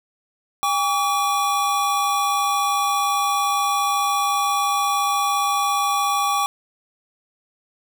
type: tone pair together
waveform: square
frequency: 806.8 / 1141 Hz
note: G5 / C#6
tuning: +50 / +50 cents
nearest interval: tritone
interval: 600 cents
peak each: -23 / -21 dBFS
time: 0.63-6.46 s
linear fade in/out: 0 ms
effects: none